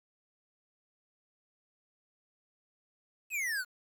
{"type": "exponential sweep", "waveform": "square", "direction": "down", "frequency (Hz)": [2637, 1409], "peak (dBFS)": -32, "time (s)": [3.3, 3.65], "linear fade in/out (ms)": 50, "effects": ["10-bit"]}